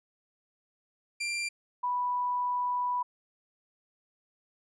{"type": "tone pair in turn", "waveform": ["sawtooth", "sine"], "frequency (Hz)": [2372, 985.8], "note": ["D7", "B5"], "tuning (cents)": [17, -3], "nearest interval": "octave + minor third", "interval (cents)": 1520, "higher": "first", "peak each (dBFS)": -27, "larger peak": "neither", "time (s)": [[1.2, 1.49], [1.83, 3.03]], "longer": "second", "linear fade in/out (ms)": 10, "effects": ["resampled to 22050 Hz"]}